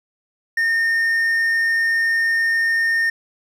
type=tone; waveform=triangle; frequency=1827 Hz; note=A#6; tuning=35 cents flat; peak=-14 dBFS; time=0.57-3.1 s; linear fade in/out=5 ms; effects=none